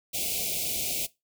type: band-stop noise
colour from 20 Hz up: white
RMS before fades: -30 dBFS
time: 0.13-1.07 s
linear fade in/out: 20 ms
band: 770 to 2200 Hz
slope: 96 dB/octave
effects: noise-tail reverb RT60 0.2 s tail -19 dB re dry